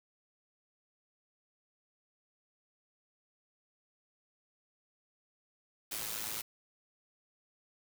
white noise with amplitude modulation, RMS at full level -36 dBFS, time 5.91-6.42 s, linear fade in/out 10 ms, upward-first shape sine, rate 109 Hz, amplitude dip 65%, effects none

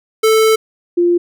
square / sine tone pair in turn, 440 / 348.3 Hz, A4 / F4, 0 / -5 cents, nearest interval major third, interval 405 cents, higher first, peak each -9 dBFS, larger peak neither, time 0.23-0.56 / 0.97-1.18 s, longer first, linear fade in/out 10 ms, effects none

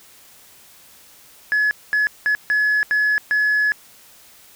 sine tone bursts at uneven times, 1700 Hz, G#6, 40 cents sharp, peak -13 dBFS, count 6, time 1.52-1.71 / 1.93-2.07 / 2.26-2.35 / 2.5-2.83 / 2.91-3.18 / 3.31-3.72 s, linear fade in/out 0 ms, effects tanh soft clip ceiling -13 dBFS + white hiss -48 dBFS RMS until 4.55 s

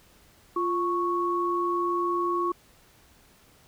sine tone pair together, 348.7 / 1107 Hz, F4 / C#6, -3 / -3 cents, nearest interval octave + minor sixth, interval 2000 cents, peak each -27 / -26 dBFS, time 0.56-2.52 s, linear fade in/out 5 ms, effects pink hiss -58 dBFS RMS until 3.67 s

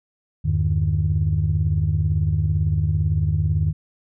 sine tone cluster, 80.8 / 98.7 / 151.7 Hz, E2 / G2 / D#3, -34 / +12 / -44 cents, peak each -21 dBFS, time 0.44-3.73 s, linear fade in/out 20 ms, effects tanh soft clip ceiling -10 dBFS

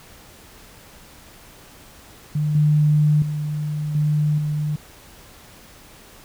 sine tone with level steps, 150.3 Hz, D3, 40 cents sharp, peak -18 / -13 / -22 / -16 / -20 dBFS, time 2.35-4.76 s, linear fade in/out 5 ms, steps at 2.55 / 3.22 / 3.95 / 4.38 s, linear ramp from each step 2 ms, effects pink hiss -46 dBFS RMS until 6.24 s

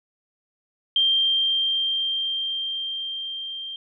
sine tone with level ramp, 3172 Hz, G7, 20 cents sharp, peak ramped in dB -16 to -31 dBFS, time 0.96-3.76 s, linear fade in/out 2 ms, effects none

